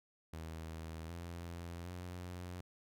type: tone with pitch steps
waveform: sawtooth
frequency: 80.6 / 85.6 / 89.2 Hz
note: E2 / F2 / F2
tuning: -38 / -34 / +37 cents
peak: -40 dBFS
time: 0.33-2.61 s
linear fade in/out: 5 ms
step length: 760 ms
effects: none